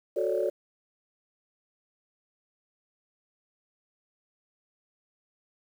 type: chord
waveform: sine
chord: D major seventh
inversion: first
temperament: just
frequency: 367.1 / 440.5 / 550.6 / 587.3 Hz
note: F#4 / A4 / C#5 / D5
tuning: -14 / +2 / -12 / 0 cents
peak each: -30 dBFS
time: 0.16-0.5 s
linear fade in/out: 10 ms
effects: tanh soft clip ceiling -15 dBFS + 9-bit